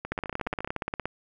two click trains, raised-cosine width 0.5 ms, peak -14 / -19 dBFS, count 17 / 10, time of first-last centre 0.12-1.056 / 0.05-0.675 s, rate 17.1 / 14.4 Hz, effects none

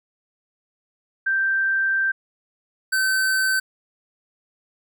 sine / square tone pair in turn, 1568 / 1536.6 Hz, G6 / G6, 0 / -35 cents, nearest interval unison, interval 35 cents, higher first, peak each -18 / -19 dBFS, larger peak first, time 1.26-2.12 / 2.92-3.6 s, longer first, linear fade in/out 10 ms, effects none

